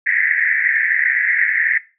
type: band-pass noise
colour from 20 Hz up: pink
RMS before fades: -17 dBFS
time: 0.06-1.78 s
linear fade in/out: 5 ms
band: 1700 to 2100 Hz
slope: 96 dB/octave
effects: noise-tail reverb RT60 0.3 s tail -17 dB re dry